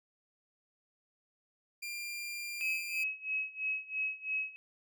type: tone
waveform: sawtooth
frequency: 2389 Hz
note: D7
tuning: 29 cents sharp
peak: -35 dBFS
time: 1.82-3.04 s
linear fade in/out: 10 ms
type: tone with tremolo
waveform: sine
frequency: 2561 Hz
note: D#7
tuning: 49 cents sharp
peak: -30 dBFS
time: 2.61-4.56 s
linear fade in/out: 0 ms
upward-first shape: sine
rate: 3 Hz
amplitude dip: 90%
effects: none